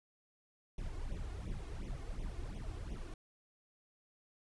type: noise with flanger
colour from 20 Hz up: brown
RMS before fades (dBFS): -42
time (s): 0.78-3.14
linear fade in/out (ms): 2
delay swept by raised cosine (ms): 0.32 to 2.82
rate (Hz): 2.8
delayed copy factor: +0.9
effects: resampled to 24000 Hz